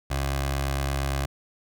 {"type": "tone with notch filter", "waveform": "15% pulse", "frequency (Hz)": 68.7, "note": "C#2", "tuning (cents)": -15, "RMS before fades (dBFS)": -27, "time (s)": [0.1, 1.26], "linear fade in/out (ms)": 10, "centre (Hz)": 220, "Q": 0.86, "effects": []}